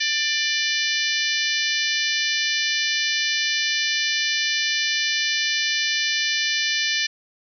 harmonic tone, 592 Hz, D5, 14 cents sharp, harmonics 3 / 4 / 5 / 6 / 7 / 8 / 9 / 10, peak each -26 / -27 / -28 / -29 / -29 / -30 / -31 / -31 dBFS, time 0-7.07 s, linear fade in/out 10 ms, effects none

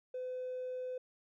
sine tone with hard clipping, 507 Hz, B4, 45 cents sharp, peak -38 dBFS, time 0.14-0.98 s, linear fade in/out 5 ms, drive 1 dB, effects none

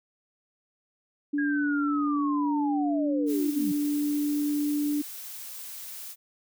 sine tone with pitch glide, 290.2 to 293.2 Hz, D4 to D4, -21 to -3 cents, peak -24 dBFS, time 1.33-5.02 s, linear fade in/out 10 ms, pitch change +18 cents, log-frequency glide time 1.84-4.36 s
sine linear sweep, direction down, 1653 to 174.61 Hz, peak -30 dBFS, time 1.38-3.72 s, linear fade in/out 5 ms
blue noise, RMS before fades -40 dBFS, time 3.26-6.16 s, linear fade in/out 50 ms
effects none

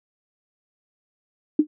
sine tone with exponential decay, 303.3 Hz, D#4, 44 cents flat, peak -9 dBFS, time 1.59-1.67 s, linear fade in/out 5 ms, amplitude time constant 16 ms, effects none

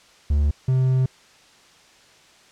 triangle tone pair in turn, 72.9 / 129.89 Hz, D2 / C3, -12 / -12 cents, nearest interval minor seventh, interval 1000 cents, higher second, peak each -14 dBFS, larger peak neither, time 0.3-0.51 / 0.68-1.06 s, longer second, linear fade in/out 5 ms, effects white hiss -52 dBFS RMS until 2.51 s + low-pass 6000 Hz 12 dB/octave

